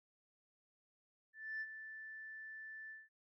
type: tone with ADSR envelope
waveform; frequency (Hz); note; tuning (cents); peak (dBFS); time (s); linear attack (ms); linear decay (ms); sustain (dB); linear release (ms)
sine; 1760; A6; 0; -38; 1.33-3.09; 280; 46; -10; 190
effects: noise-tail reverb RT60 0.1 s tail -20 dB re dry + tanh soft clip ceiling -36 dBFS